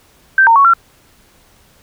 sine tone with pitch steps, 1560 / 916 / 1113 / 1364 Hz, G6 / A#5 / C#6 / F6, -9 / -31 / +7 / -41 cents, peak -5 dBFS, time 0.38-0.736 s, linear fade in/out 2 ms, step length 89 ms, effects pink hiss -50 dBFS RMS until 1.82 s

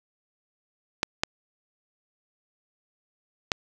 clicks, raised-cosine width 0.2 ms, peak -5 dBFS, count 3, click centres 1.031 / 1.235 / 3.518 s, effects none

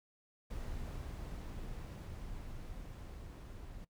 brown noise with level ramp, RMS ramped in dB -42 to -49 dBFS, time 0.5-3.85 s, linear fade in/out 10 ms, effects noise-tail reverb RT60 0.1 s tail -20 dB re dry

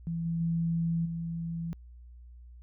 sine tone with level steps, 166.7 Hz, E3, 20 cents sharp, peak -30 / -28 / -26 / -32 dBFS, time 0.07-1.73 s, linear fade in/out 0 ms, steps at 0.25 / 0.4 / 1.05 s, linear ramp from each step 10 ms, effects added 60 Hz sine -47 dBFS peak until 2.62 s

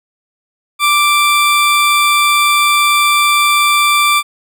20% pulse tone, 1174.7 Hz, D6, in tune, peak -4 dBFS, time 0.79-4.23 s, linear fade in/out 50 ms, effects none

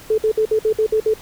sine tone bursts, 435.4 Hz, A4, 18 cents flat, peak -13 dBFS, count 8, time 0.1-1.139 s, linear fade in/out 5 ms, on 80 ms, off 57 ms, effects pink hiss -41 dBFS RMS until 1.21 s

